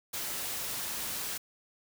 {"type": "noise", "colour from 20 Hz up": "white", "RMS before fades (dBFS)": -36, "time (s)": [0.13, 1.38], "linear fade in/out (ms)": 10, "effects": []}